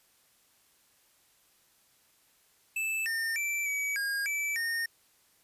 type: tone with pitch steps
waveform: square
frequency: 2632 / 1813 / 2335 / 2277 / 1625 / 2313 / 1837 Hz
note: E7 / A#6 / D7 / C#7 / G#6 / D7 / A#6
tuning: -3 / -49 / -11 / +46 / -38 / -27 / -26 cents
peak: -30 dBFS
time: 2.76-4.86 s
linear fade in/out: 5 ms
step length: 300 ms
effects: white hiss -66 dBFS RMS until 5.43 s + resampled to 32000 Hz